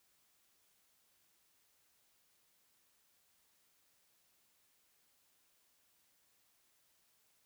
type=silence; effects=white hiss -74 dBFS RMS until 7.45 s